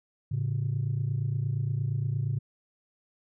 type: tone pair together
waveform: sine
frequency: 110 / 138.59 Hz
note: A2 / C#3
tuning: 0 / 0 cents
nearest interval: major third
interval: 400 cents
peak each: -28 dBFS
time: 0.31-2.39 s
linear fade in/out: 10 ms
effects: tanh soft clip ceiling -21 dBFS